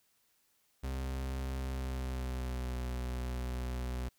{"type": "tone with pitch glide", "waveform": "40% pulse", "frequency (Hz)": [65.6, 62.28], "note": ["C2", "B1"], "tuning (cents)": [5, 15], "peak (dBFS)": -34, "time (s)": [0.83, 4.09], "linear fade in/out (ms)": 10, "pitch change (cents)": -90, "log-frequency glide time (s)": [1.59, 2.78], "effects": ["white hiss -73 dBFS RMS until 4.18 s"]}